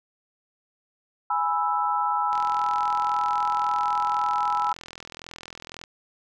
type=chord; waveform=sine; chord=E major; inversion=first; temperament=equal; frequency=830.6 / 987.8 / 1318.5 Hz; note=G#5 / B5 / E6; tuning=0 / 0 / 0 cents; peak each=-26 dBFS; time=1.3-4.73 s; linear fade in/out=5 ms
type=click train; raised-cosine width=0.2 ms; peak=-21 dBFS; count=148; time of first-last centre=2.33-5.838 s; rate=41.9 Hz
effects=none